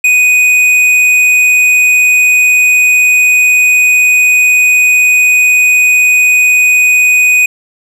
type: tone with tanh clipping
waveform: sine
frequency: 2489 Hz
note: D#7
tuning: in tune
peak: -6 dBFS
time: 0.04-7.46 s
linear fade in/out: 5 ms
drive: 10 dB
effects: none